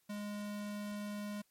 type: tone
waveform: square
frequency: 206.7 Hz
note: G#3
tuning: 8 cents flat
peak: -40 dBFS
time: 0.09-1.42 s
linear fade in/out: 10 ms
effects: white hiss -75 dBFS RMS until 1.5 s + MP3 64 kbps